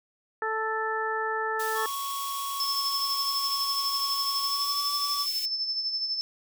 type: harmonic tone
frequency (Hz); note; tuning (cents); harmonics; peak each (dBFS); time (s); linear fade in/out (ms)
440; A4; 0; 1 / 2 / 3 / 4; -32 / -32 / -32 / -32; 0.42-1.86; 2
type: high-pass noise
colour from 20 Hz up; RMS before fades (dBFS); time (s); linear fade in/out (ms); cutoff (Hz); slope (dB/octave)
white; -38; 1.59-5.46; 10; 2500; 24
type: tone with pitch glide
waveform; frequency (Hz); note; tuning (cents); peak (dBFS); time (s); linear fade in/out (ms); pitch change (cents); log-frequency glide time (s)
square; 1108.7 to 1145.8; C#6 to D6; 0 to -43; -32; 1.74-5.27; 50; +57; 4.41-4.88
type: tone with tremolo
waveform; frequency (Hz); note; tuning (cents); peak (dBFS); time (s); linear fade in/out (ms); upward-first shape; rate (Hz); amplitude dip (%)
sine; 5274; E8; 0; -25; 2.6-6.21; 0; sine; 12; 50
effects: none